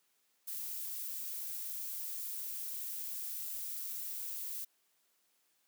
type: noise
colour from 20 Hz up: violet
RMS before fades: -41 dBFS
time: 0.47-4.65 s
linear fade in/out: 10 ms
effects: white hiss -75 dBFS RMS until 5.67 s + high-pass 200 Hz 12 dB/octave